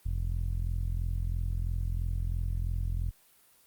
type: tone with low-pass filter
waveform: sawtooth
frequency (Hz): 43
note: F1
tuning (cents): -26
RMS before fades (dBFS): -31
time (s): 0.05-3.11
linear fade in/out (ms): 10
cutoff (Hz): 100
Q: 1.5
effects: white hiss -62 dBFS RMS until 3.66 s + Opus 32 kbps